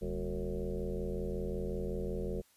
sine tone with frequency modulation, 196 Hz, G3, in tune, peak -33 dBFS, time 0.01-2.42 s, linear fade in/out 20 ms, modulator 85.4 Hz, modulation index 3.8, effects white hiss -67 dBFS RMS until 2.56 s + resampled to 32000 Hz

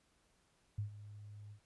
sine tone with ADSR envelope, 103.83 Hz, G#2, in tune, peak -34 dBFS, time 0.78-1.6 s, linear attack 7 ms, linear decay 110 ms, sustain -15 dB, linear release 85 ms, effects pink hiss -74 dBFS RMS until 1.65 s + resampled to 24000 Hz

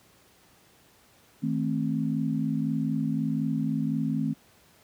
sine chord, A diminished, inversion second, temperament just, 158.4 / 220 / 264 Hz, Eb3 / A3 / C4, +31 / 0 / +16 cents, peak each -29 dBFS, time 1.42-4.34 s, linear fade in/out 20 ms, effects pink hiss -59 dBFS RMS until 4.83 s + high-pass 80 Hz 12 dB/octave

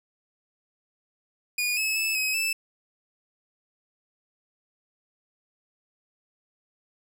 sawtooth tone with pitch steps, 2448 / 2587 / 2619 / 2542 / 2635 Hz, D#7 / E7 / E7 / D#7 / E7, -29 / -33 / -12 / +36 / -1 cents, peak -21 dBFS, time 1.58-2.53 s, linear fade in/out 5 ms, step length 190 ms, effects none

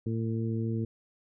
harmonic tone, 113 Hz, A2, 47 cents sharp, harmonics 1 / 2 / 3 / 4, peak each -30 / -33 / -37 / -41 dBFS, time 0.06-0.85 s, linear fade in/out 5 ms, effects none

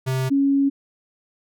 square / sine tone pair in turn, 130.81 / 277.2 Hz, C3 / C#4, 0 / 0 cents, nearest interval octave + minor second, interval 1300 cents, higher second, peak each -21 / -15 dBFS, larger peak second, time 0.06-0.3 / 0.3-0.7 s, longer second, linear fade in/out 20 ms, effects none

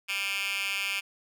10% pulse tone with high-pass filter, 197.3 Hz, G3, 11 cents sharp, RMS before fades -31 dBFS, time 0.08-1.01 s, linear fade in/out 20 ms, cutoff 2300 Hz, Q 5.9, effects none

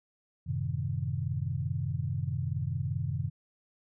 sine chord, F# diminished seventh, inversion none, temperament equal, 92.5 / 110 / 130.81 / 155.56 Hz, F#2 / A2 / C3 / Eb3, 0 / 0 / 0 / 0 cents, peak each -35 / -37 / -33 / -36 dBFS, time 0.46-3.3 s, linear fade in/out 20 ms, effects none

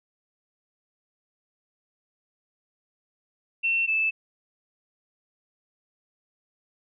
sine tone pair in turn, 2700 / 2629 Hz, E7 / E7, +41 / -5 cents, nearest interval unison, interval 46 cents, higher first, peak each -21 dBFS, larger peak neither, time 3.63-3.87 / 3.87-4.11 s, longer neither, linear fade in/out 20 ms, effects none

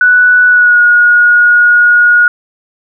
sine tone with pitch glide, 1480 to 1444.5 Hz, F#6 to F#6, 0 to -42 cents, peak -3 dBFS, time 0.01-2.28 s, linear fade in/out 2 ms, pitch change -42 cents, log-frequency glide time 0.47-0.81 s, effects none

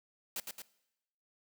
white noise with echo, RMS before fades -38 dBFS, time 0.36-0.4 s, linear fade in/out 2 ms, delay 110 ms, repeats 2, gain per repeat -4 dB, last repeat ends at 0.62 s, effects noise-tail reverb RT60 0.9 s tail -20 dB re dry + high-pass 150 Hz 12 dB/octave

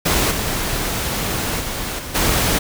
pink noise with level steps, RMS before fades -17 / -22 / -25 / -30 / -17 dBFS, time 0.05-2.59 s, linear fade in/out 10 ms, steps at 0.3 / 1.59 / 1.98 / 2.14 s, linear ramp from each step 20 ms, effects none

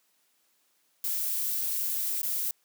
violet noise with dropouts, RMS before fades -30 dBFS, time 1.04-2.51 s, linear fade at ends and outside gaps 2 ms, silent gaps 2.217-2.23 s, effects white hiss -70 dBFS RMS until 2.64 s + high-pass 200 Hz 12 dB/octave

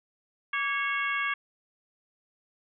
harmonic tone with a mistuned harmonic, 549 Hz, C#5, 17 cents flat, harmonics 2 / 3 / 4 / 5 / 6, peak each -32 / -31 / -31 / -37 / -41 dBFS, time 0.53-1.34 s, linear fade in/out 5 ms, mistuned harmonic 2, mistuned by +80 cents, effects none

